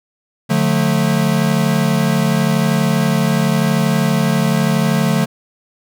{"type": "chord", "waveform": "square", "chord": "D minor", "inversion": "none", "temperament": "equal with one note detuned", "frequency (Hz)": [146.83, 179.11, 220], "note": ["D3", "F3", "A3"], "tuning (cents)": [0, 44, 0], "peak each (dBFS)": -18, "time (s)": [0.49, 5.26], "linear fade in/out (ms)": 20, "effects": []}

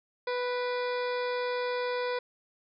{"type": "harmonic tone with a mistuned harmonic", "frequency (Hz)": 493.9, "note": "B4", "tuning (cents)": 0, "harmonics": [1, 2, 3, 4, 5, 7, 8, 9, 10], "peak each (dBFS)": [-30, -36, -40, -42, -44, -47, -48, -49, -50], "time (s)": [0.27, 2.19], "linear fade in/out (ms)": 5, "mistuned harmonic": 5, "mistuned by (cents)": -40, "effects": []}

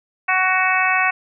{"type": "harmonic tone", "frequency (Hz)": 372.7, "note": "F#4", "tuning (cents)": 13, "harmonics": [2, 3, 4, 5, 6, 7], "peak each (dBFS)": [-22, -22, -22, -22, -22, -22], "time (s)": [0.28, 1.11], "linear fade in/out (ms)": 10, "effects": []}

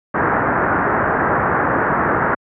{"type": "low-pass noise", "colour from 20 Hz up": "white", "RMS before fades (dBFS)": -17, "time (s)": [0.14, 2.35], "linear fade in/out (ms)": 10, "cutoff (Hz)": 1700, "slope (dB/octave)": 48, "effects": ["high-pass 80 Hz 12 dB/octave"]}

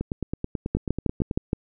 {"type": "two click trains", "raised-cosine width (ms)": 3, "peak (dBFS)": [-14, -9], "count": [13, 6], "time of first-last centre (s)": [[0.01, 1.312], [0.75, 1.531]], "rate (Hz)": [9.22, 6.4], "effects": []}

